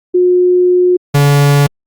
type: tone pair in turn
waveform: sine / 45% pulse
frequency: 360.3 / 142.99 Hz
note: F#4 / D3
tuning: -46 / -46 cents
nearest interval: octave + major third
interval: 1600 cents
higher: first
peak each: -6 dBFS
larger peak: neither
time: 0.14-0.97 / 1.14-1.67 s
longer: first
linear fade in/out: 10 ms
effects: Opus 32 kbps